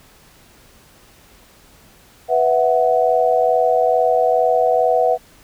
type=chord; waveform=sine; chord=B suspended fourth; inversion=none; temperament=just; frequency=493.9 / 658.5 / 740.8 Hz; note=B4 / E5 / F#5; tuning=0 / -2 / +2 cents; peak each=-17 dBFS; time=2.28-5.18 s; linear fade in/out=50 ms; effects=pink hiss -49 dBFS RMS until 5.43 s